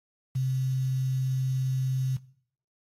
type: tone with quantisation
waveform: sine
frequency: 130.81 Hz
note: C3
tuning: in tune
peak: -24 dBFS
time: 0.35-2.17 s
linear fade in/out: 10 ms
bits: 8
effects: noise-tail reverb RT60 0.6 s tail -20 dB re dry + AAC 48 kbps